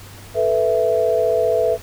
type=chord; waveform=sine; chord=A suspended second; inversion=none; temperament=just; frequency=440 / 495 / 660 Hz; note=A4 / B4 / E5; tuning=0 / +4 / +2 cents; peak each=-20 / -19 / -18 dBFS; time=0.34-1.78 s; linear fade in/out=50 ms; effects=added 99 Hz sine -40 dBFS peak until 1.82 s + pink hiss -41 dBFS RMS until 1.82 s